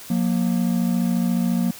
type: tone pair together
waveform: triangle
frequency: 180 / 234.3 Hz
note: F#3 / A#3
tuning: -47 / +9 cents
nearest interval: perfect fourth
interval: 456 cents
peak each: -19 dBFS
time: 0.1-1.71 s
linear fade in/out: 5 ms
effects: white hiss -40 dBFS RMS until 1.79 s